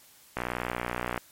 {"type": "click train", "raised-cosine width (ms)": 0.5, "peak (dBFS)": -14, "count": 50, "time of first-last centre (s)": [0.37, 1.177], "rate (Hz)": 60.7, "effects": ["white hiss -56 dBFS RMS until 1.31 s", "MP3 64 kbps"]}